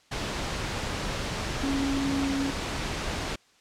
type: tone in noise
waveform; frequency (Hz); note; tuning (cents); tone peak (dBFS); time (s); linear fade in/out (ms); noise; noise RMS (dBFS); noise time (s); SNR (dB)
sine; 274.8; C#4; -15; -26; 1.63-2.51; 10; pink; -31; 0.11-3.36; +2
effects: white hiss -61 dBFS RMS until 3.6 s + low-pass 6000 Hz 12 dB/octave